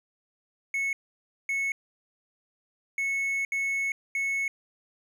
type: tone bursts at uneven times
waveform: triangle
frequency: 2200 Hz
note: C#7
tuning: 14 cents flat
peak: -24 dBFS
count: 5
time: 0.74-0.93 / 1.49-1.72 / 2.98-3.45 / 3.52-3.92 / 4.15-4.48 s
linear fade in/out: 2 ms
effects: none